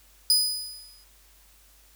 sawtooth tone with exponential decay, 4978 Hz, D#8, in tune, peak -13 dBFS, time 0.3-1.04 s, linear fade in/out 1 ms, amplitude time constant 160 ms, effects added 50 Hz sine -58 dBFS peak until 1.95 s + white hiss -58 dBFS RMS until 1.95 s

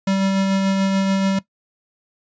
square tone with tremolo, 193.7 Hz, G3, 20 cents flat, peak -16 dBFS, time 0.07-1.39 s, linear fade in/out 5 ms, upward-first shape sine, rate 6.9 Hz, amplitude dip 25%, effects noise-tail reverb RT60 0.1 s tail -18 dB re dry + resampled to 16000 Hz

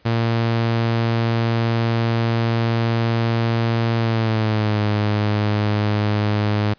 sawtooth tone with pitch glide, 115.1 to 104.94 Hz, A#2 to G#2, -22 to +18 cents, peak -13 dBFS, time 0.05-6.74 s, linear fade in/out 10 ms, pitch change -160 cents, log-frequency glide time 3.97-4.82 s, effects pink hiss -56 dBFS RMS until 6.78 s + resampled to 11025 Hz

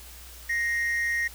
triangle tone pair together, 1870.8 / 2095 Hz, A#6 / C7, +6 / +2 cents, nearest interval major second, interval 196 cents, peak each -23 / -31 dBFS, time 0.49-1.28 s, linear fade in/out 10 ms, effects added 60 Hz sine -46 dBFS peak until 1.34 s + white hiss -47 dBFS RMS until 1.34 s

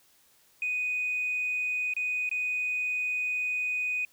sine tone with dropouts, 2489 Hz, D#7, in tune, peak -26 dBFS, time 0.62-4.05 s, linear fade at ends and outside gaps 2 ms, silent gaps 1.937-1.965 / 2.292-2.313 s, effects tanh soft clip ceiling -23 dBFS + white hiss -63 dBFS RMS until 4.12 s

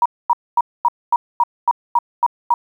sine tone bursts, 953 Hz, A#5, 38 cents sharp, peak -10 dBFS, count 10, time 0.02-2.54 s, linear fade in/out 2 ms, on 36 ms, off 240 ms, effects 8-bit

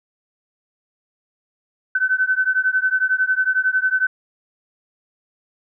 sine beating tone pair, 1514 / 1525 Hz, F#6 / G6, +39 / -48 cents, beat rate 11 Hz, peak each -19 dBFS, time 1.95-4.07 s, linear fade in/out 5 ms, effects none

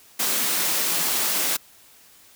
white high-pass noise, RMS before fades -23 dBFS, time 0.19-1.57 s, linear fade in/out 10 ms, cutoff 150 Hz, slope 96 dB/octave, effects white hiss -52 dBFS RMS until 2.35 s

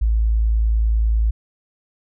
sine tone, 55 Hz, A1, in tune, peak -14 dBFS, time 0.01-1.31 s, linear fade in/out 10 ms, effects none

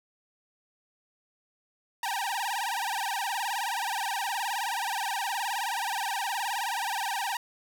sawtooth tone with vibrato, 862 Hz, A5, 36 cents flat, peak -25 dBFS, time 2.03-7.37 s, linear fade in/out 2 ms, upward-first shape sine, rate 19 Hz, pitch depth 200 cents each way, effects none

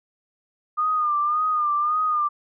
sine tone with vibrato, 1214 Hz, D#6, 43 cents flat, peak -19 dBFS, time 0.77-2.29 s, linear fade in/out 20 ms, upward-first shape sine, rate 1.8 Hz, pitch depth 56 cents each way, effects none

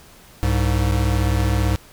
square tone pair together, 64.7 / 102.7 Hz, C2 / G#2, -19 / -19 cents, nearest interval minor sixth, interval 800 cents, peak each -20 dBFS, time 0.43-1.76 s, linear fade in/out 0 ms, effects pink hiss -47 dBFS RMS until 1.92 s

